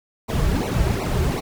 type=noise with flanger; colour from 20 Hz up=brown; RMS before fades=-21 dBFS; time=0.28-1.41 s; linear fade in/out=20 ms; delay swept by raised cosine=0.59 to 4.19 ms; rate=2.7 Hz; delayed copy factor=-1; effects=none